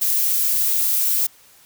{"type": "noise", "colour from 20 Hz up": "violet", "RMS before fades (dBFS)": -19, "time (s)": [0.01, 1.27], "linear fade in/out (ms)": 10, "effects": ["white hiss -51 dBFS RMS until 1.65 s"]}